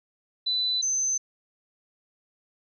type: tone pair in turn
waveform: sine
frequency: 3994 / 6169 Hz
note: B7 / G8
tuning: +19 / -29 cents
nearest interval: minor sixth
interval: 752 cents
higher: second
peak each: -23 dBFS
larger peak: neither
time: 0.46-0.82 / 0.82-1.18 s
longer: neither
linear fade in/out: 10 ms
effects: none